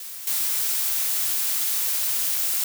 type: noise with level steps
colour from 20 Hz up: blue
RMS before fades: -36 / -24 dBFS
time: 0-2.64 s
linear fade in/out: 2 ms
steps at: 0.27 s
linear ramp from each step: 2 ms
effects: none